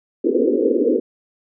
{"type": "band-pass noise", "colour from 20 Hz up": "white", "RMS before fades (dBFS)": -17, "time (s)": [0.24, 1], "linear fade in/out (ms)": 10, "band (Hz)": [240, 510], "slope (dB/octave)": 96, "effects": []}